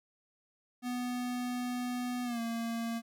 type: tone with pitch glide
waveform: square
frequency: 246.9 to 230.4 Hz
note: B3 to A#3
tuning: 0 to -20 cents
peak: -34 dBFS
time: 0.82-3.02 s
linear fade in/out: 50 ms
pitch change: -120 cents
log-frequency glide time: 2.24-2.4 s
effects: none